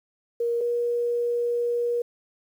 sine tone pair in turn, 470.7 / 477.3 Hz, A#4 / A#4, +17 / +41 cents, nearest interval unison, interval 24 cents, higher second, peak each -22 dBFS, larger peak neither, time 0.4-0.61 / 0.61-2.02 s, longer second, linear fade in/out 5 ms, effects 9-bit

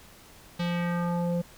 square tone with low-pass filter sweep, 173.6 Hz, F3, 10 cents flat, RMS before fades -28 dBFS, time 0.59-1.42 s, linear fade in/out 10 ms, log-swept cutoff 4100 to 450 Hz, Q 2, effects pink hiss -52 dBFS RMS until 1.57 s

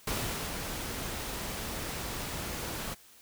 pink noise with ADSR envelope, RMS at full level -32 dBFS, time 0.07-2.95 s, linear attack 4 ms, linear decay 420 ms, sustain -5 dB, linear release 20 ms, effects white hiss -57 dBFS RMS until 3.21 s

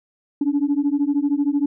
sine beating tone pair, 280.1 / 293.1 Hz, C#4 / D4, +18 / -3 cents, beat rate 13 Hz, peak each -19 dBFS, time 0.41-1.66 s, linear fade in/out 5 ms, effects tanh soft clip ceiling -12 dBFS

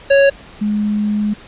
square / sine tone pair in turn, 554.4 / 209.4 Hz, C#5 / G#3, 0 / +15 cents, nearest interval octave + perfect fourth, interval 1685 cents, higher first, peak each -8 / -14 dBFS, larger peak first, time 0.1-0.3 / 0.61-1.34 s, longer second, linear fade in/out 10 ms, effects pink hiss -39 dBFS RMS until 1.47 s + resampled to 8000 Hz

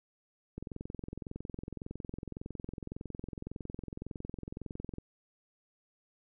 click train, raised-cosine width 3 ms, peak -27 dBFS, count 97, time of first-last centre 0.58-4.984 s, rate 21.8 Hz, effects none

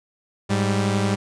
sawtooth tone pair together, 103.83 / 196 Hz, G#2 / G3, 0 / 0 cents, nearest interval major seventh, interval 1100 cents, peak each -18 dBFS, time 0.49-1.16 s, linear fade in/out 20 ms, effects resampled to 22050 Hz

